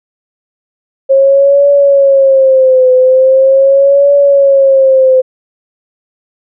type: tone with vibrato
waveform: sine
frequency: 538 Hz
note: C5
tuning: 48 cents sharp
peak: -3 dBFS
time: 1.09-5.22 s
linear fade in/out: 20 ms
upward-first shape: triangle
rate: 0.41 Hz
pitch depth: 99 cents each way
effects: none